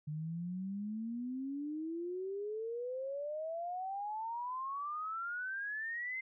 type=exponential sweep; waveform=sine; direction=up; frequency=148.7 to 2093 Hz; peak=-37 dBFS; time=0.07-6.21 s; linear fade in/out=10 ms; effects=none